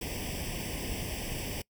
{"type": "noise with comb filter", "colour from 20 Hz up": "pink", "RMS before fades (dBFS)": -36, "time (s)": [0.01, 1.62], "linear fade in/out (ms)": 5, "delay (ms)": 0.37, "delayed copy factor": 0.9, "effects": ["noise-tail reverb RT60 0.1 s tail -23 dB re dry"]}